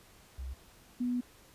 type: tone pair in turn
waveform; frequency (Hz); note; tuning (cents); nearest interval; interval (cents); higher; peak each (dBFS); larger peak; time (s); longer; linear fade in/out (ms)
sine; 65.1 / 245.8; C2 / B3; -8 / -8; octave + major seventh; 2300; second; -37 / -29; second; 0.38-0.54 / 1-1.21; second; 10
effects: pink hiss -59 dBFS RMS until 1.54 s + resampled to 32000 Hz